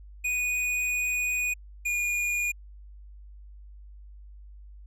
square tone pair in turn, 2474 / 2437 Hz, D#7 / D#7, -10 / -37 cents, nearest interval unison, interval 27 cents, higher first, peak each -26 dBFS, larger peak neither, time 0.24-1.54 / 1.85-2.52 s, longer first, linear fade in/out 10 ms, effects added 50 Hz sine -44 dBFS peak until 4.86 s + low-pass 12000 Hz 12 dB/octave

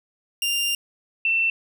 sawtooth / sine tone pair in turn, 2794 / 2685 Hz, F7 / E7, 0 / +31 cents, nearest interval minor second, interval 69 cents, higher first, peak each -18 dBFS, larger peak neither, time 0.42-0.75 / 1.25-1.5 s, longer first, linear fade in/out 2 ms, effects none

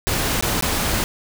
pink noise with dropouts, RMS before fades -21 dBFS, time 0.07-1.04 s, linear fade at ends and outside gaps 0 ms, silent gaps 0.41-0.425 / 0.61-0.624 s, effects none

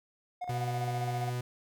triangle tone with tremolo, 721 Hz, F#5, 45 cents flat, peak -31 dBFS, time 0.41-1.3 s, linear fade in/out 10 ms, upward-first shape square, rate 15 Hz, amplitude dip 60%
45% pulse tone, 123.47 Hz, B2, in tune, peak -32 dBFS, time 0.49-1.41 s, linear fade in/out 5 ms
effects none

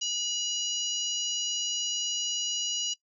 harmonic tone with a mistuned harmonic, 967 Hz, B5, 37 cents flat, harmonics 3 / 4 / 5 / 6 / 7, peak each -32 / -41 / -38 / -33 / -36 dBFS, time 0.01-2.94 s, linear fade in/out 10 ms, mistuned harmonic 4, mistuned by +52 cents, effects noise-tail reverb RT60 0.1 s tail -18 dB re dry

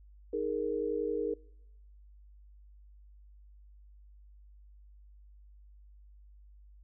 sine chord, D# suspended fourth, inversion none, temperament equal, 311.1 / 415.3 / 466.2 Hz, D#4 / G#4 / A#4, 0 / 0 / 0 cents, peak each -38 / -34 / -33 dBFS, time 0.33-1.34 s, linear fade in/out 5 ms, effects noise-tail reverb RT60 0.9 s tail -26 dB re dry + added 50 Hz sine -53 dBFS peak until 6.83 s

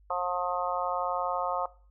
harmonic tone, 178.8 Hz, F3, 41 cents sharp, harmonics 3 / 4 / 5 / 6 / 7, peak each -34 / -34 / -34 / -34 / -34 dBFS, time 0.1-1.66 s, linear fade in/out 5 ms, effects noise-tail reverb RT60 0.4 s tail -19 dB re dry + added 50 Hz sine -56 dBFS peak until 1.9 s

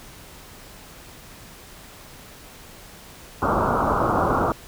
white low-pass noise, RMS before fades -21 dBFS, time 3.42-4.52 s, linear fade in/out 0 ms, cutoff 1400 Hz, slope 96 dB/octave, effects pink hiss -44 dBFS RMS until 4.67 s

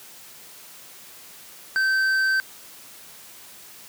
sine tone with hard clipping, 1549 Hz, G6, 21 cents flat, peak -20 dBFS, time 1.76-2.4 s, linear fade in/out 0 ms, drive 6 dB, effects white hiss -45 dBFS RMS until 3.88 s + high-pass 100 Hz 12 dB/octave

